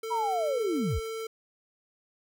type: tone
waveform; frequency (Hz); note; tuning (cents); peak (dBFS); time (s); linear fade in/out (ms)
square; 446.6; A4; +26; -34; 0.03-1.27; 5
type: linear sweep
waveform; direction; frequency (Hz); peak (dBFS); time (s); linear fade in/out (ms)
sine; down; 987.8 to 40.03; -26; 0.1-1; 20
effects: none